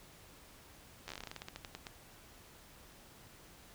slowing click train, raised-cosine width 0.2 ms, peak -26 dBFS, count 18, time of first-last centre 1.08-1.868 s, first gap 11 ms, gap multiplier 1.16, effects pink hiss -58 dBFS RMS until 3.74 s

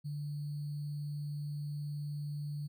sine tone with sample-and-hold, 146.83 Hz, D3, in tune, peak -36 dBFS, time 0.04-2.68 s, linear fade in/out 20 ms, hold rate 4410 Hz, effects none

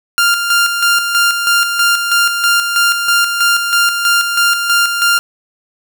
sawtooth tone with tremolo, 1396.9 Hz, F6, in tune, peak -5 dBFS, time 0.18-5.19 s, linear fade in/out 0 ms, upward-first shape square, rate 3.1 Hz, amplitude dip 50%, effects none

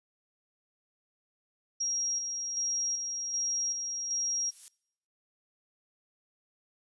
sine tone with tremolo, 5630 Hz, F8, 13 cents sharp, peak -28 dBFS, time 1.8-4.51 s, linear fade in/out 10 ms, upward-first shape square, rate 1.3 Hz, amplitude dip 40%
violet noise with exponential growth, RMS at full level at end -41 dBFS, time 4.03-4.68 s, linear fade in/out 0 ms, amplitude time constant 140 ms
effects noise-tail reverb RT60 0.7 s tail -24 dB re dry + resampled to 24000 Hz

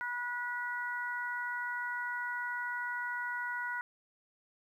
harmonic tone, 486.7 Hz, B4, 25 cents flat, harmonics 2 / 3 / 4, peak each -40 / -36 / -42 dBFS, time 0.01-3.81 s, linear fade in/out 0 ms, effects 11-bit

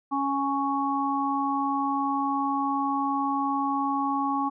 harmonic tone, 277.2 Hz, C#4, in tune, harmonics 1 / 3 / 4, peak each -28 / -28 / -28 dBFS, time 0.11-4.5 s, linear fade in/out 20 ms, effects none

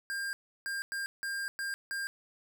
square tone bursts at uneven times, 1602 Hz, G6, 37 cents sharp, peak -34 dBFS, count 6, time 0.1-0.33 / 0.66-0.82 / 0.92-1.06 / 1.23-1.48 / 1.59-1.74 / 1.91-2.07 s, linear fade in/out 0 ms, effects none

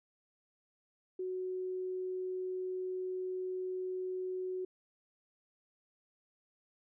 sine tone, 370 Hz, F#4, in tune, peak -35 dBFS, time 1.19-4.65 s, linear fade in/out 5 ms, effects none

